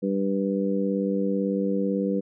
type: harmonic tone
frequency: 98 Hz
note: G2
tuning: in tune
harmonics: 2 / 3 / 4 / 5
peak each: -25 / -29 / -32 / -28 dBFS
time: 0.02-2.21 s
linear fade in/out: 20 ms
effects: none